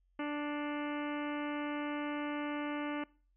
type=harmonic tone with a mistuned harmonic; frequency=293.7 Hz; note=D4; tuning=in tune; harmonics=1 / 2 / 3 / 4 / 5 / 6 / 7 / 8 / 9 / 10; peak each=-36 / -43 / -45 / -46 / -48 / -50 / -49 / -54 / -53 / -54 dBFS; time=0.19-3.04 s; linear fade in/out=5 ms; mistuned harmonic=7; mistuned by=+38 cents; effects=noise-tail reverb RT60 0.4 s tail -23 dB re dry + added 45 Hz sine -69 dBFS peak until 3.36 s